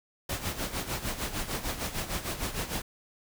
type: noise with tremolo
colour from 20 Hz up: pink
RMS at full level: -31 dBFS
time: 0.29-2.82 s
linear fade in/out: 5 ms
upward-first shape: sine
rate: 6.6 Hz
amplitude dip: 70%
effects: none